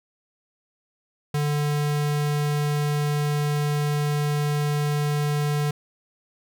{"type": "tone", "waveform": "square", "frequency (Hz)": 147.3, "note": "D3", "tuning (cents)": 6, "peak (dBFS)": -22, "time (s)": [1.34, 5.71], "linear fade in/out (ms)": 5, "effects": []}